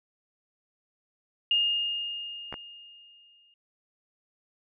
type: tone with exponential decay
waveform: sine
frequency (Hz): 2834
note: F7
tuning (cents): +25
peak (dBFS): -20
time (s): 1.51-3.54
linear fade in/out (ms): 2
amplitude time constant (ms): 440
type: clicks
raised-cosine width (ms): 0.5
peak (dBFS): -21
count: 2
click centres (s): 2.526 / 2.541
effects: none